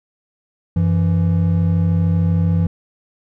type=tone pair together; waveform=triangle; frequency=93.8 / 167.13 Hz; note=F#2 / E3; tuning=+24 / +24 cents; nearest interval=minor seventh; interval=1000 cents; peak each=-14 dBFS; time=0.76-2.67 s; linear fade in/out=5 ms; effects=none